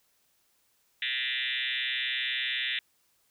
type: tone with frequency modulation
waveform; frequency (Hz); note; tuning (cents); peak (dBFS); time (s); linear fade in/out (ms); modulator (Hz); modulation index
sine; 2728; F7; -41; -28; 1.02-2.79; 2; 128; 7.7
effects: white hiss -70 dBFS RMS until 3.3 s